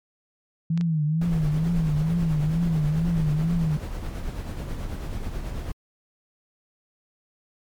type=tone with vibrato; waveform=sine; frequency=159.9 Hz; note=D#3; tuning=48 cents sharp; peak=-20 dBFS; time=0.7-3.77 s; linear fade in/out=5 ms; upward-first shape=triangle; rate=2.2 Hz; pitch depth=140 cents each way
type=clicks; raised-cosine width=0.2 ms; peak=-21 dBFS; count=2; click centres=0.776 / 0.811 s
type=noise with tremolo; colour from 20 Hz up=brown; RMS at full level=-29 dBFS; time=1.21-5.72 s; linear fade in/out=5 ms; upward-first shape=sine; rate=9.2 Hz; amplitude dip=40%
effects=MP3 96 kbps